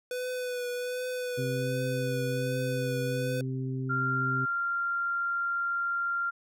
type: tone with vibrato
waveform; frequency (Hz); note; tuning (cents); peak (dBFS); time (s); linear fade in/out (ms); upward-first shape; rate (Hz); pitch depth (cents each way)
square; 496.8; B4; +10; -32; 0.11-3.41; 2; triangle; 1.3; 27
type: harmonic tone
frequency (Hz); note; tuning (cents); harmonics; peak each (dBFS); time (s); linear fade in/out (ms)
130.81; C3; 0; 1 / 2 / 3; -31 / -36 / -41; 1.37-4.46; 20
type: tone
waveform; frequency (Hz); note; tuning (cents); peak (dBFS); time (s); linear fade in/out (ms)
sine; 1387; F6; -12; -27; 3.89-6.31; 20
effects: none